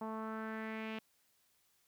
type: tone with low-pass filter sweep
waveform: sawtooth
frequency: 220 Hz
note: A3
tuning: in tune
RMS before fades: -42 dBFS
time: 0.01-0.99 s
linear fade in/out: 5 ms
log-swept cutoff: 960 to 2800 Hz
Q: 3.2
effects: white hiss -74 dBFS RMS until 1.87 s